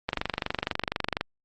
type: click train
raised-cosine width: 0.3 ms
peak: -10 dBFS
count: 28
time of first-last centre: 0.09-1.21 s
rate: 24.1 Hz
effects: Opus 32 kbps